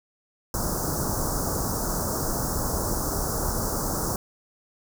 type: band-stop noise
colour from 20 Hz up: pink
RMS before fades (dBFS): -27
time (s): 0.54-4.16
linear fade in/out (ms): 2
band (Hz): 1400 to 5200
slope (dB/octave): 48
effects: none